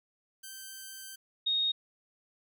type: tone pair in turn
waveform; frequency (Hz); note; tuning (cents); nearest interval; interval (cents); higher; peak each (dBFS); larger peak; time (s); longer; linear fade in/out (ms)
5% pulse / sine; 1555 / 3726; G6 / A#7; -14 / -2; octave + minor third; 1512; second; -32 / -26; second; 0.43-1.16 / 1.46-1.72; first; 10
effects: none